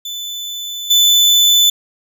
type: tone with level steps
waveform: 35% pulse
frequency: 3505 Hz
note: A7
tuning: 7 cents flat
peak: -21 / -6 dBFS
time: 0.05-1.7 s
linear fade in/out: 5 ms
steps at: 0.9 s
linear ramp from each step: 10 ms
effects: none